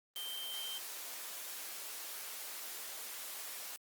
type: tone in noise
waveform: sine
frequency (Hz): 3132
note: G7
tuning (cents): -2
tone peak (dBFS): -41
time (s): 0.16-0.78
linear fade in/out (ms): 0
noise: white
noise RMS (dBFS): -45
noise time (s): 0.16-3.76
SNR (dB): +1
effects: high-pass 400 Hz 12 dB/octave + Opus 32 kbps